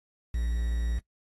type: tone with quantisation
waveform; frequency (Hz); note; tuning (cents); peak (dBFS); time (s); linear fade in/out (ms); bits
triangle; 58.27; A#1; 0; -24; 0.34-0.99; 5; 8
effects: noise-tail reverb RT60 0.1 s tail -19 dB re dry + AAC 32 kbps